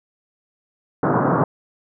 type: band-pass noise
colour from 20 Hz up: pink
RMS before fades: -18 dBFS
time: 1.03-1.44 s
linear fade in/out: 2 ms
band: 120 to 1400 Hz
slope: 48 dB/octave
effects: none